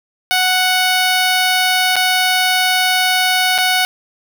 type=tone with dropouts; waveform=10% pulse; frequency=740 Hz; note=F#5; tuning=in tune; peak=-4 dBFS; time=0.31-3.85 s; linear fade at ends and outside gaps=0 ms; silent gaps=1.957-1.965 / 3.58-3.585 s; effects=none